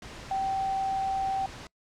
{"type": "tone in noise", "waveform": "sine", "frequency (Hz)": 774, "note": "G5", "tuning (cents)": -22, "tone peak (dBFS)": -26, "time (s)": [0.31, 1.46], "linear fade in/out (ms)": 2, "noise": "pink", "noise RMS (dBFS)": -43, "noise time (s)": [0.02, 1.67], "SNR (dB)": 14, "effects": ["noise-tail reverb RT60 0.1 s tail -24 dB re dry", "low-pass 6000 Hz 12 dB/octave"]}